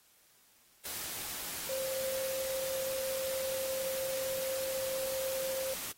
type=tone in noise; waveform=sine; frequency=529 Hz; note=C5; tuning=19 cents sharp; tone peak=-34 dBFS; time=1.69-5.74 s; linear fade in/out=5 ms; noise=white; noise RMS=-40 dBFS; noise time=0.85-5.92 s; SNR=+3 dB; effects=white hiss -65 dBFS RMS until 5.97 s + AAC 48 kbps